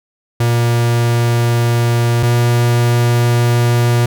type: tone pair in turn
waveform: 45% pulse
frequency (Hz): 118.4 / 119.57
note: A#2 / A#2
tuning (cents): +27 / +44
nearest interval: unison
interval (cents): 17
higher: second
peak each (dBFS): -11 / -10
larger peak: second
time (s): 0.4-2.23 / 2.23-4.06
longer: neither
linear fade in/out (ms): 5
effects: none